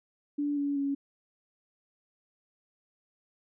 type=tone with pitch steps; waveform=sine; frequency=290 / 284.5 / 279.2 Hz; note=D4 / C#4 / C#4; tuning=-22 / +45 / +13 cents; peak=-27 dBFS; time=0.38-0.95 s; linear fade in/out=10 ms; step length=190 ms; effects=none